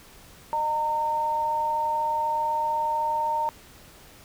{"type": "tone pair together", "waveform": "sine", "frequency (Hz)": [609.6, 916], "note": ["D#5", "A#5"], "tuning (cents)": [-36, -31], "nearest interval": "perfect fifth", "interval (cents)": 705, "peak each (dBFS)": [-33, -23], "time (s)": [0.53, 3.49], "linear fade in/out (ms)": 0, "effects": ["pink hiss -50 dBFS RMS until 4.24 s"]}